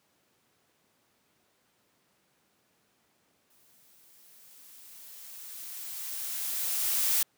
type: noise with exponential growth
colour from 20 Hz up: blue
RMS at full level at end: -25 dBFS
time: 3.5-7.23 s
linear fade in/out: 5 ms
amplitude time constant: 810 ms
effects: pink hiss -70 dBFS RMS until 7.37 s + high-pass 150 Hz 12 dB/octave

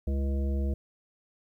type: harmonic tone with a mistuned harmonic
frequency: 69.3 Hz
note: C#2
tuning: in tune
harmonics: 1 / 3 / 5 / 7 / 9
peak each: -26 / -36 / -40 / -43 / -45 dBFS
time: 0.07-0.74 s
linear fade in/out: 5 ms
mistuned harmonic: 5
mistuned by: -51 cents
effects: 11-bit

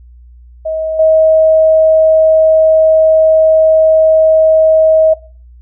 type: tone with level steps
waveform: sine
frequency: 635 Hz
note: D#5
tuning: 35 cents sharp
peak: -14 / -5 dBFS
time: 0.65-5.14 s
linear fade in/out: 10 ms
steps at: 0.99 s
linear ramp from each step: 5 ms
effects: noise-tail reverb RT60 0.4 s tail -19 dB re dry + added 60 Hz sine -35 dBFS peak until 5.61 s

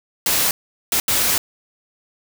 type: noise bursts at uneven times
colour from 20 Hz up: white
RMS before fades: -18 dBFS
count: 3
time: 0.26-0.51 / 0.92-1 / 1.08-1.38 s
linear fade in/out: 2 ms
effects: none

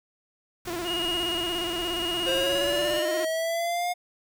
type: noise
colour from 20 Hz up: pink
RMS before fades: -41 dBFS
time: 0.65-2.99 s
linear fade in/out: 5 ms
type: tone with vibrato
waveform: sawtooth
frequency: 344.9 Hz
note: F4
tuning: 22 cents flat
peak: -26 dBFS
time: 0.67-3.25 s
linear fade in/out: 5 ms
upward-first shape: square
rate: 17 Hz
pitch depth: 60 cents each way
type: tone with tremolo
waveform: triangle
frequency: 2867 Hz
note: F7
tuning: 45 cents sharp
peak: -25 dBFS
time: 0.84-3.05 s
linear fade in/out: 50 ms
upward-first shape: triangle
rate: 0.83 Hz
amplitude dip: 45%
type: linear sweep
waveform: square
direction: up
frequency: 523.3 to 716 Hz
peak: -26 dBFS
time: 2.26-3.94 s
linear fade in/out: 20 ms
effects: none

